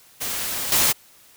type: noise with level steps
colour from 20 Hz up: white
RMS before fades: -27 / -18 dBFS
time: 0.2-0.93 s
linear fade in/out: 20 ms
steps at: 0.72 s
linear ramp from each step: 2 ms
effects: white hiss -52 dBFS RMS until 1.36 s